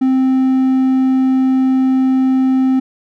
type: tone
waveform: triangle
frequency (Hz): 261.6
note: C4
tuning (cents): 0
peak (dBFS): -8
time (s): 0.01-2.8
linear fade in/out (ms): 10
effects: none